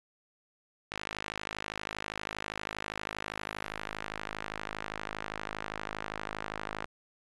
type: tone with band-pass filter sweep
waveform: sawtooth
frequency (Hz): 52.5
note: G#1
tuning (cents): +19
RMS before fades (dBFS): -40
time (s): 0.91-6.86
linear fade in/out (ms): 5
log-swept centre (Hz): 2300 to 1400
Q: 0.94
effects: resampled to 22050 Hz + 10-bit